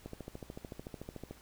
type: click train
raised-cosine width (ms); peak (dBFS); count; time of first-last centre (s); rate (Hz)
2; -29; 18; 0.06-1.31; 13.6
effects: added 60 Hz sine -63 dBFS peak until 1.41 s + pink hiss -59 dBFS RMS until 1.41 s